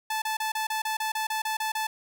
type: tone bursts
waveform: sawtooth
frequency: 873 Hz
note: A5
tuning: 14 cents flat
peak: -23 dBFS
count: 12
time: 0.1-1.87 s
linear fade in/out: 5 ms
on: 120 ms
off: 30 ms
effects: none